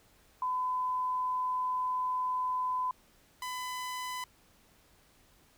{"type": "tone pair in turn", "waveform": ["sine", "sawtooth"], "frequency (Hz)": [1010, 1004.4], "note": ["B5", "B5"], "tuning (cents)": [39, 29], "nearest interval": "unison", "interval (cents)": 10, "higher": "first", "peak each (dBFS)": [-29, -32], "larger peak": "first", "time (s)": [[0.42, 2.91], [3.42, 4.24]], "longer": "first", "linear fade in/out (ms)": 2, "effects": ["pink hiss -64 dBFS RMS until 5.57 s"]}